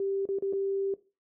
sine tone with dropouts, 392 Hz, G4, in tune, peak -27 dBFS, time 0-0.94 s, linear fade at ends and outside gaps 2 ms, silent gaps 0.255-0.288 / 0.387-0.423 / 0.527-0.533 s, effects noise-tail reverb RT60 0.3 s tail -17 dB re dry

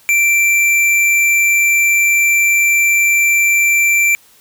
sine tone with hard clipping, 2349 Hz, D7, in tune, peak -11 dBFS, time 0.09-4.15 s, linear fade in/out 0 ms, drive 13 dB, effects white hiss -48 dBFS RMS until 4.4 s

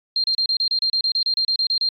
sine tone bursts, 4186 Hz, C8, in tune, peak -17 dBFS, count 16, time 0.16-1.889 s, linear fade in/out 2 ms, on 79 ms, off 31 ms, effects AAC 64 kbps

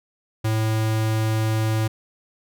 square tone, 110 Hz, A2, in tune, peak -20 dBFS, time 0.44-1.88 s, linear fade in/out 10 ms, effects none

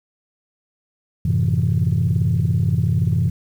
sine chord, F# half-diminished seventh, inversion none, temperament equal, 92.5 / 110 / 130.81 / 164.81 Hz, F#2 / A2 / C3 / E3, 0 / 0 / 0 / 0 cents, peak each -20 dBFS, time 1.25-3.3 s, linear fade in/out 5 ms, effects tanh soft clip ceiling -9 dBFS + 8-bit

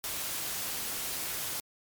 white noise, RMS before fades -35 dBFS, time 0.04-1.6 s, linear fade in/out 0 ms, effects MP3 96 kbps

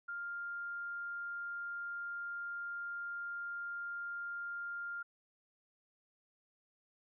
sine tone, 1400 Hz, F6, 4 cents sharp, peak -39 dBFS, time 0.08-5.03 s, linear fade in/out 10 ms, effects none

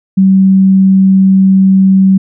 sine tone, 191.4 Hz, G3, 41 cents flat, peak -3 dBFS, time 0.17-2.18 s, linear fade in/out 10 ms, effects none

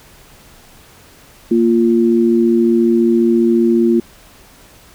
sine tone pair together, 232.5 / 347.1 Hz, A#3 / F4, -4 / -11 cents, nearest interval perfect fifth, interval 693 cents, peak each -12 dBFS, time 1.51-4 s, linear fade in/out 5 ms, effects pink hiss -44 dBFS RMS until 4.94 s

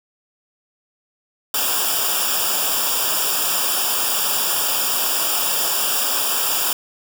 white noise with comb filter, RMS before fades -20 dBFS, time 1.54-6.73 s, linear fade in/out 2 ms, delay 0.48 ms, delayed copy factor -1, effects none

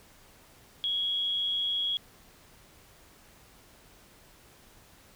sine tone with amplitude modulation, 3322 Hz, G#7, in tune, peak -25 dBFS, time 0.84-1.97 s, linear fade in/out 0 ms, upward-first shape sine, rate 190 Hz, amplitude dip 40%, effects pink hiss -57 dBFS RMS until 5.15 s

